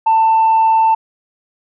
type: tone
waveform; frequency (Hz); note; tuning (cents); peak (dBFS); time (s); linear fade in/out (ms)
sine; 891; A5; +22; -7; 0.06-0.95; 10
effects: tanh soft clip ceiling -6 dBFS